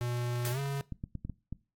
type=tone with pitch glide; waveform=square; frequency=121.2 to 139.22 Hz; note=B2 to C#3; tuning=-32 to +8 cents; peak=-32 dBFS; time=0.01-0.81 s; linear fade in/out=0 ms; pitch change=+240 cents; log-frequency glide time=0.51-0.59 s
type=noise with exponential decay; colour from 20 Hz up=white; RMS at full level=-35 dBFS; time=0.45-0.72 s; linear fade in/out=0 ms; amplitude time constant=58 ms
type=clicks; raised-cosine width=5 ms; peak=-25 dBFS; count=6; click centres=0.923 / 1.039 / 1.153 / 1.25 / 1.297 / 1.526 s
effects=noise-tail reverb RT60 0.3 s tail -20 dB re dry + AAC 64 kbps